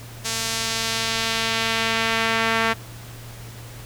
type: tone with band-pass filter sweep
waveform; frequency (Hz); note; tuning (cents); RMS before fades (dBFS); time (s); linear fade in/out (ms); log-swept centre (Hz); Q
sawtooth; 225.6; A3; +44; -23; 0.24-2.74; 20; 6600 to 1800; 1
effects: added 117 Hz sine -38 dBFS peak until 3.85 s + pink hiss -42 dBFS RMS until 3.85 s